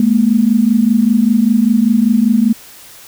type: tone pair together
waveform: sine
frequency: 212.7 / 237.8 Hz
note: G#3 / A#3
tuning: +42 / +35 cents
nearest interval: major second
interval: 193 cents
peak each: -11 dBFS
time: 0-2.53 s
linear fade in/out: 2 ms
effects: white hiss -38 dBFS RMS until 3.07 s